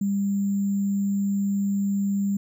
sine tone with sample-and-hold, 199.2 Hz, G3, 28 cents sharp, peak -21 dBFS, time 0.01-2.37 s, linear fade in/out 5 ms, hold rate 7350 Hz, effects none

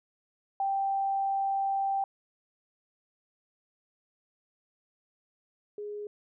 sine tone pair in turn, 784 / 415.3 Hz, G5 / G#4, 0 / 0 cents, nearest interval major seventh, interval 1100 cents, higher first, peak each -26 / -35 dBFS, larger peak first, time 0.6-2.04 / 5.78-6.07 s, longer first, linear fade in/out 2 ms, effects none

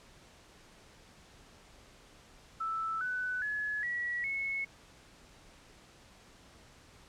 sine tone with pitch steps, 1318.5 / 1497.2 / 1700 / 1930.4 / 2192 Hz, E6 / F#6 / G#6 / B6 / C#7, 0 / +20 / +40 / -40 / -20 cents, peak -32 dBFS, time 2.6-4.65 s, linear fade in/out 10 ms, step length 410 ms, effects pink hiss -58 dBFS RMS until 7.08 s + low-pass 8000 Hz 12 dB/octave

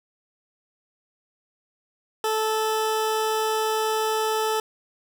20% pulse tone, 437.1 Hz, A4, 11 cents flat, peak -17 dBFS, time 2.24-4.6 s, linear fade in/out 2 ms, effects none

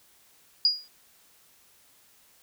sine tone with exponential decay, 4874 Hz, D#8, 37 cents flat, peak -15 dBFS, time 0.65-0.88 s, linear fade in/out 1 ms, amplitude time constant 49 ms, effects white hiss -60 dBFS RMS until 2.42 s

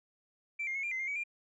sine tone with pitch steps, 2339 / 2121 / 2185 / 2387 / 2062 / 2117 / 2270 / 2400 Hz, D7 / C7 / C#7 / D7 / C7 / C7 / C#7 / D7, -8 / +23 / -26 / +28 / -26 / +20 / +41 / +37 cents, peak -32 dBFS, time 0.59-1.238 s, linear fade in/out 10 ms, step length 81 ms, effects tanh soft clip ceiling -29 dBFS

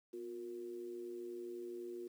sine tone with amplitude modulation, 357.3 Hz, F4, 40 cents sharp, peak -40 dBFS, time 0.13-2.08 s, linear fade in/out 10 ms, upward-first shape sine, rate 112 Hz, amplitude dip 65%, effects 11-bit

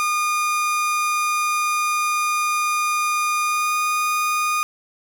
30% pulse tone with pitch glide, 1218 to 1227.2 Hz, D#6 to D#6, -37 to -24 cents, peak -16 dBFS, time 0-4.63 s, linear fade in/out 0 ms, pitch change +13 cents, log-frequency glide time 3.43-3.76 s, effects none

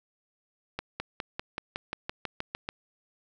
accelerating click train, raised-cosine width 0.3 ms, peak -16 dBFS, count 12, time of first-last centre 0.79-2.689 s, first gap 210 ms, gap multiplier 0.96, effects none

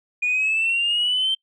sine exponential sweep, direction up, 2439 to 3136 Hz, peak -17 dBFS, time 0.22-1.35 s, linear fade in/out 10 ms, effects noise-tail reverb RT60 0.1 s tail -26 dB re dry + tanh soft clip ceiling -15 dBFS

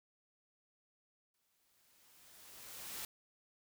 white noise with exponential growth, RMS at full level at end -43 dBFS, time 1.34-3.05 s, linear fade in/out 2 ms, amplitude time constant 370 ms, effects none

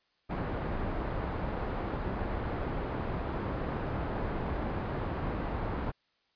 pink low-pass noise, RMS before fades -34 dBFS, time 0.29-5.92 s, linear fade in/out 20 ms, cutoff 1200 Hz, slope 12 dB/octave, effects white hiss -73 dBFS RMS until 6.35 s + resampled to 11025 Hz

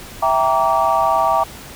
sine chord, E half-diminished seventh, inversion none, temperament equal with one note detuned, 659.3 / 784 / 932.3 / 1154.5 Hz, E5 / G5 / Bb5 / D6, 0 / 0 / 0 / -30 cents, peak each -18 dBFS, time 0.22-1.44 s, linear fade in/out 10 ms, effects tanh soft clip ceiling -4 dBFS + pink hiss -36 dBFS RMS until 1.75 s

